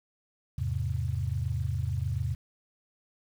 sine chord, E augmented, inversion none, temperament equal, 82.41 / 103.83 / 130.81 Hz, E2 / G#2 / B#2, 0 / 0 / 0 cents, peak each -32 dBFS, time 0.58-2.35 s, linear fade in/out 5 ms, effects 9-bit

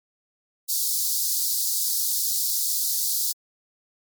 white high-pass noise, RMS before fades -24 dBFS, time 0.68-3.33 s, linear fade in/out 20 ms, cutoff 4100 Hz, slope 48 dB/octave, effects MP3 96 kbps

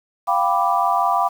sine chord, G dominant seventh, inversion third, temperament equal, 698.5 / 784 / 987.8 / 1174.7 Hz, F5 / G5 / B5 / D6, 0 / 0 / 0 / 0 cents, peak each -21 dBFS, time 0.27-1.29 s, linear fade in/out 20 ms, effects 7-bit

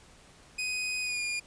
sawtooth tone with pitch glide, 2499 to 2424 Hz, D#7 to D#7, +7 to -46 cents, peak -27 dBFS, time 0.58-1.4 s, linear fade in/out 10 ms, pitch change -53 cents, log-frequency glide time 1.01-1.22 s, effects pink hiss -56 dBFS RMS until 1.46 s + resampled to 22050 Hz

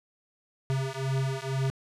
square beating tone pair, 132.8 / 134.9 Hz, C3 / C#3, +26 / -47 cents, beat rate 2.1 Hz, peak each -31 dBFS, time 0.7-1.7 s, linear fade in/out 0 ms, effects low-pass 9000 Hz 12 dB/octave

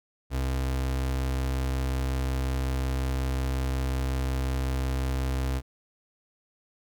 35% pulse tone, 65.5 Hz, C2, 2 cents sharp, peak -24 dBFS, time 0.3-5.62 s, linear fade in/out 50 ms, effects none

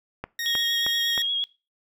click train, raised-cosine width 0.5 ms, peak -16 dBFS, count 4, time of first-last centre 0.24-1.177 s, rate 3.2 Hz
20% pulse tone, 1864.7 Hz, A#6, in tune, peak -22 dBFS, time 0.39-1.22 s, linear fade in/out 2 ms
sine tone with vibrato, 3300 Hz, G#7, 12 cents flat, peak -23 dBFS, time 0.46-1.44 s, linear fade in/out 0 ms, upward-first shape sine, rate 8.5 Hz, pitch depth 27 cents each way
effects noise-tail reverb RT60 0.3 s tail -22 dB re dry

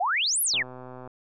sine exponential two-way sweep, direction up then down, 659.3 to 12000 to 1617 Hz, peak -22 dBFS, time 0-0.63 s, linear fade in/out 10 ms, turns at 0.42 s
click train, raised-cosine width 1 ms, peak -28 dBFS, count 69, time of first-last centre 0.54-1.075 s, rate 127 Hz
effects none

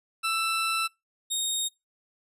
20% pulse tone pair in turn, 1329 / 3718 Hz, E6 / A#7, +14 / -5 cents, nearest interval octave + tritone, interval 1781 cents, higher second, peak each -20 dBFS, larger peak neither, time 0.23-0.88 / 1.3-1.69 s, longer first, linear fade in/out 20 ms, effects noise-tail reverb RT60 0.2 s tail -24 dB re dry + resampled to 32000 Hz

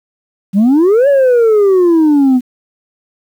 sine exponential two-way sweep, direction up then down, 185.8 to 575 to 245.9 Hz, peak -3 dBFS, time 0.53-2.41 s, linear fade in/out 50 ms, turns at 1.08 s, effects tanh soft clip ceiling -5 dBFS + 7-bit

